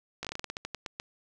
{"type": "slowing click train", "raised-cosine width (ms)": 0.2, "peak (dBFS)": -18, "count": 14, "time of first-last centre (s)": [0.23, 0.999], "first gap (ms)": 17, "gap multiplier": 1.19, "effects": []}